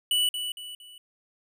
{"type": "tone with echo", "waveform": "square", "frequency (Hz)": 2960, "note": "F#7", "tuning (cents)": 0, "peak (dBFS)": -22, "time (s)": [0.11, 0.29], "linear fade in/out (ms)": 2, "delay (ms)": 230, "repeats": 3, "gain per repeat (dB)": -8, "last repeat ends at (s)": 0.98, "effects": []}